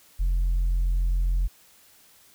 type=tone; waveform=sine; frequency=43.65 Hz; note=F1; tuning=in tune; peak=-18 dBFS; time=0.19-1.48 s; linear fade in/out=20 ms; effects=tanh soft clip ceiling -19 dBFS + white hiss -56 dBFS RMS until 2.34 s